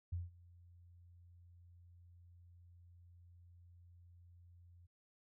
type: tone with ADSR envelope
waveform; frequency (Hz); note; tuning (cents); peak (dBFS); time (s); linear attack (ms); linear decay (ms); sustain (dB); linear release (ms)
sine; 87.31; F2; 0; -36; 0.12-4.87; 10; 170; -23; 16
effects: none